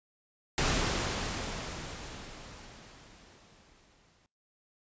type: noise with exponential decay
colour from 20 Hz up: pink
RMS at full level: -27 dBFS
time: 0.58-4.26 s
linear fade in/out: 0 ms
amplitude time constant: 800 ms
effects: noise-tail reverb RT60 0.4 s tail -25 dB re dry + resampled to 16000 Hz